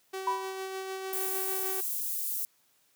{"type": "tone with tremolo", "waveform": "sawtooth", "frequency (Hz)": 381.5, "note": "G4", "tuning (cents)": -47, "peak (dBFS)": -30, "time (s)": [0.13, 1.81], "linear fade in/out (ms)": 10, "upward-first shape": "sine", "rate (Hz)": 6.6, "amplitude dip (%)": 30}
{"type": "tone with exponential decay", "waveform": "sine", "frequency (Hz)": 987.8, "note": "B5", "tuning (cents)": 0, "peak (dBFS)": -23, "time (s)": [0.27, 0.63], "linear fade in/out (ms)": 5, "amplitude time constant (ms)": 77}
{"type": "high-pass noise", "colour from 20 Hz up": "white", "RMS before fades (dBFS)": -33, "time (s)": [1.13, 2.45], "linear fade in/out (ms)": 0, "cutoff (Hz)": 11000, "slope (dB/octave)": 12}
{"effects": ["white hiss -68 dBFS RMS until 2.95 s", "high-pass 80 Hz 12 dB/octave"]}